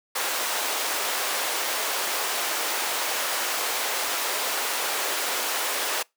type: high-pass noise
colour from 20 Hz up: pink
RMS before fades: -27 dBFS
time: 0.15-6.03 s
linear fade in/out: 10 ms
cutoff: 560 Hz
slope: 12 dB/octave
effects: noise-tail reverb RT60 0.2 s tail -25 dB re dry + high-pass 300 Hz 12 dB/octave